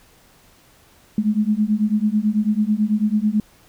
sine beating tone pair, 207.7 / 216.8 Hz, G#3 / A3, 0 / -25 cents, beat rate 9.1 Hz, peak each -19 / -19 dBFS, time 1.18-3.4 s, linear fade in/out 2 ms, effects pink hiss -53 dBFS RMS until 3.68 s

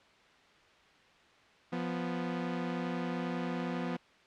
sawtooth tone pair together, 174.61 / 246.9 Hz, F3 / B3, 0 / 0 cents, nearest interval tritone, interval 600 cents, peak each -32 / -32 dBFS, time 1.72-3.97 s, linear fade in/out 10 ms, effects white hiss -61 dBFS RMS until 4.26 s + low-pass 3000 Hz 12 dB/octave

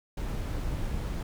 brown noise, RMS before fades -32 dBFS, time 0.17-1.23 s, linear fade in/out 5 ms, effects none

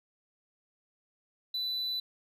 sine tone, 3986 Hz, B7, 15 cents sharp, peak -28 dBFS, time 1.54-2 s, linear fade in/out 5 ms, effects tanh soft clip ceiling -30 dBFS + 11-bit

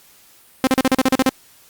sawtooth tone bursts, 261.9 Hz, C4, 2 cents sharp, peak -8 dBFS, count 10, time 0.64-1.292 s, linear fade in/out 0 ms, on 31 ms, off 38 ms, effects white hiss -50 dBFS RMS until 1.69 s + Opus 48 kbps

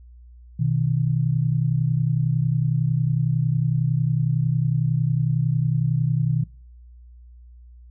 sine tone pair together, 124.59 / 155.56 Hz, B2 / D#3, +16 / 0 cents, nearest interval major third, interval 384 cents, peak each -21 dBFS, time 0.59-6.44 s, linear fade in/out 10 ms, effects noise-tail reverb RT60 0.4 s tail -23 dB re dry + added 60 Hz sine -43 dBFS peak until 7.9 s

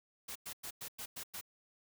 white noise bursts, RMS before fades -44 dBFS, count 7, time 0.28-1.412 s, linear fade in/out 10 ms, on 76 ms, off 100 ms, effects none

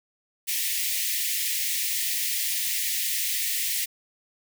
white high-pass noise, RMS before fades -27 dBFS, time 0.47-3.86 s, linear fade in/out 20 ms, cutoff 1800 Hz, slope 96 dB/octave, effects none

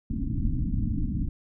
pink low-pass noise, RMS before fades -27 dBFS, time 0.1-1.29 s, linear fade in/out 5 ms, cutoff 300 Hz, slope 96 dB/octave, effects none

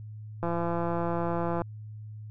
click train, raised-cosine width 1 ms, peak -17 dBFS, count 203, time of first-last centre 0.43-1.618 s, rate 170 Hz, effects added 107 Hz sine -39 dBFS peak until 2.3 s

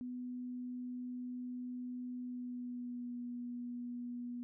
sine tone with pitch glide, 248.4 to 242.9 Hz, B3 to B3, +10 to -29 cents, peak -40 dBFS, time 0.01-4.43 s, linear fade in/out 0 ms, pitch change -39 cents, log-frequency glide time 2.2-3.16 s, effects none

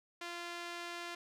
sawtooth tone with band-pass filter, 345.6 Hz, F4, 18 cents flat, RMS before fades -44 dBFS, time 0.21-1.15 s, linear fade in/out 5 ms, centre 2600 Hz, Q 0.61, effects none

